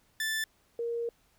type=tone pair in turn; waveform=sawtooth / sine; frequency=1760 / 468.1 Hz; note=A6 / A#4; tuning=0 / +7 cents; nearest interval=octave + major seventh; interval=2293 cents; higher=first; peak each=-26 / -30 dBFS; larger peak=first; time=0.2-0.44 / 0.79-1.09 s; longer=second; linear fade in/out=2 ms; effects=pink hiss -68 dBFS RMS until 1.38 s